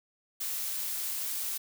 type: noise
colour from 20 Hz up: blue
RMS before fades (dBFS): -34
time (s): 0.4-1.58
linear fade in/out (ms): 10
effects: none